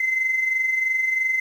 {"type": "tone pair together", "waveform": "sine", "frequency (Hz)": [2039, 2062], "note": ["C7", "C7"], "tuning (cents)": [-45, -26], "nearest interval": "unison", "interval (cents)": 19, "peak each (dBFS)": [-27, -19], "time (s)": [0, 1.4], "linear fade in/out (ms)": 5, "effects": ["tanh soft clip ceiling -14 dBFS", "8-bit"]}